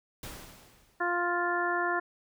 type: noise with exponential decay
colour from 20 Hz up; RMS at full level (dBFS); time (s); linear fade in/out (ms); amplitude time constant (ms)
pink; -40; 0.23-1.29; 2; 230
type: harmonic tone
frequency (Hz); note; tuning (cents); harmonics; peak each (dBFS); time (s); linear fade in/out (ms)
349.9; F4; +3; 1 / 2 / 3 / 4 / 5; -33 / -33 / -33 / -33 / -33; 1-2; 10
effects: none